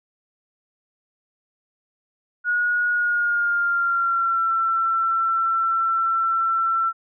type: tone with pitch glide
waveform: sine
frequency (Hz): 1449 to 1344.2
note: F#6 to E6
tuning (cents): -37 to +33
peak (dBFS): -18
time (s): 2.44-6.93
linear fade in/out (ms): 50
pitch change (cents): -130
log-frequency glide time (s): 2.91-4.51
effects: none